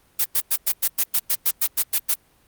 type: noise bursts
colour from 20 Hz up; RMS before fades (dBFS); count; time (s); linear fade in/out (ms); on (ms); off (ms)
blue; -19; 13; 0.19-2.144; 10; 58; 100
effects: pink hiss -59 dBFS RMS until 2.47 s + Opus 32 kbps